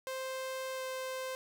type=tone with pitch glide; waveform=sawtooth; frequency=523.3 to 520 Hz; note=C5 to C5; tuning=0 to -11 cents; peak=-33 dBFS; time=0.07-1.35 s; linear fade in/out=0 ms; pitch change=-11 cents; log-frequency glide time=0.75-0.82 s; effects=none